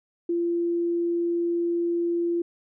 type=tone; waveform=sine; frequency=342.6 Hz; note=F4; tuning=33 cents flat; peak=-22 dBFS; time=0.29-2.42 s; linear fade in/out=5 ms; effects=none